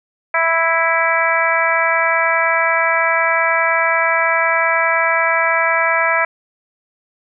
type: harmonic tone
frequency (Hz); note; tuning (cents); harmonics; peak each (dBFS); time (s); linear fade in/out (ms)
329.6; E4; 0; 2 / 3 / 4 / 5 / 6 / 7; -20 / -20 / -20 / -20 / -20 / -20; 0.34-6.25; 5
effects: none